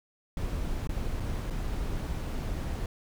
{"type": "noise with dropouts", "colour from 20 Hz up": "brown", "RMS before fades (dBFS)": -32, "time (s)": [0.37, 2.86], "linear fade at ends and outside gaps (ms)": 2, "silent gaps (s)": [[0.873, 0.892], [1.2, 1.203], [1.501, 1.506]], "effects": []}